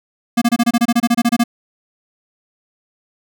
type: tone bursts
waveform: square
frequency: 236.3 Hz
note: A#3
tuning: 24 cents sharp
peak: -11 dBFS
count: 15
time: 0.37-1.439 s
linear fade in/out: 10 ms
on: 47 ms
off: 26 ms
effects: none